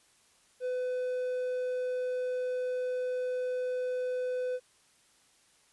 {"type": "tone", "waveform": "triangle", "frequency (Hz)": 503, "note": "B4", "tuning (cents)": 32, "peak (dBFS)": -28, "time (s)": [0.6, 4.6], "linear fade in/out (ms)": 50, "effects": ["white hiss -65 dBFS RMS until 5.72 s", "resampled to 24000 Hz"]}